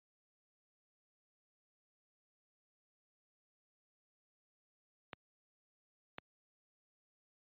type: clicks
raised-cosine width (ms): 0.3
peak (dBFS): -26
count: 2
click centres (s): 5.132 / 6.184
effects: high-pass 100 Hz 12 dB/octave + resampled to 8000 Hz